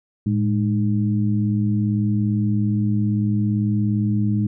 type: tone cluster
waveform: sine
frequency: 110.2 / 207.8 / 308.4 Hz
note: A2 / G#3 / D#4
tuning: +3 / +1 / -15 cents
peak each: -20 / -20 / -28 dBFS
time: 0.26-4.47 s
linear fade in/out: 5 ms
effects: none